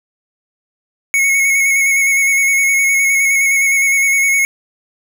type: tone with vibrato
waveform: square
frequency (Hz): 2197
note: C#7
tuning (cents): -16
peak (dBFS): -11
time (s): 1.14-4.45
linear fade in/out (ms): 0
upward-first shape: square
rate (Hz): 9.7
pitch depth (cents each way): 23
effects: none